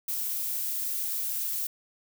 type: noise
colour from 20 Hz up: violet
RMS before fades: -31 dBFS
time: 0.08-1.67 s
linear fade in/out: 5 ms
effects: none